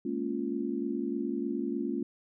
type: chord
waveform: sine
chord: Bb minor seventh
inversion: third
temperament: just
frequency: 209.8 / 233.1 / 279.7 / 349.6 Hz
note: Ab3 / Bb3 / Db4 / F4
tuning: +18 / 0 / +16 / +2 cents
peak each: -38 / -35 / -34 / -35 dBFS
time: 0.05-2.03 s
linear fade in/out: 5 ms
effects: none